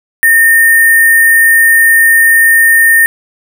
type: tone with sample-and-hold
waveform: sine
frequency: 1829 Hz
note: A#6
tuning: 33 cents flat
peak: -3 dBFS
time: 0.23-3.06 s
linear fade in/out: 0 ms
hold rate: 11025 Hz
effects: none